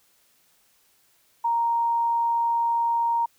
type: tone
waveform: sine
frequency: 932.3 Hz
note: A#5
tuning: in tune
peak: -20 dBFS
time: 1.44-3.26 s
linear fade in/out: 10 ms
effects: white hiss -63 dBFS RMS until 3.38 s